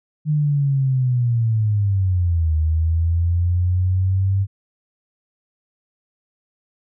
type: linear two-way sweep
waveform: sine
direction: down then up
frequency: 153.4 to 77.78 to 98.4 Hz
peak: -15 dBFS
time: 0.25-4.47 s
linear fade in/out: 50 ms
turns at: 2.55 s
effects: none